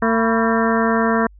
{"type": "harmonic tone with a mistuned harmonic", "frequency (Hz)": 226.3, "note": "A3", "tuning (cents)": 49, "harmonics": [1, 2, 3, 4, 5, 6, 7, 8], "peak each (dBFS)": [-18, -21, -23, -24, -25, -26, -26, -27], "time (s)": [0.02, 1.27], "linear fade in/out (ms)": 5, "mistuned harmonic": 4, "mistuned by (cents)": 140, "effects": ["added 50 Hz sine -42 dBFS peak until 1.39 s"]}